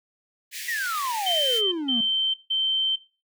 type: high-pass noise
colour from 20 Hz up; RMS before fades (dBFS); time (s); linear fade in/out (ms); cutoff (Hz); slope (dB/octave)
pink; -35; 0.51-1.62; 50; 1700; 96
type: exponential sweep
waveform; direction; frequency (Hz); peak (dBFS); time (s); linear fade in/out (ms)
triangle; down; 1975.5 to 220; -24; 0.68-2.01; 5
type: tone bursts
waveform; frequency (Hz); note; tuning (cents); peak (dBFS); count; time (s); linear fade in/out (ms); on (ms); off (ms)
sine; 3109; G7; -15; -21; 3; 1.26-2.96; 10; 460; 160
effects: noise-tail reverb RT60 0.3 s tail -17 dB re dry